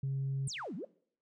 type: tone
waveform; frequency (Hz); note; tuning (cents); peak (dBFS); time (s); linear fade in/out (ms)
sine; 135.9; C#3; -34; -30; 0.03-0.48; 5
type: exponential two-way sweep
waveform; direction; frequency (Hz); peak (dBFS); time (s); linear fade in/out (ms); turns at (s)
sine; down then up; 9956 to 159.4 to 623; -38; 0.47-0.85; 5; 0.75
effects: noise-tail reverb RT60 0.6 s tail -22 dB re dry + tanh soft clip ceiling -29 dBFS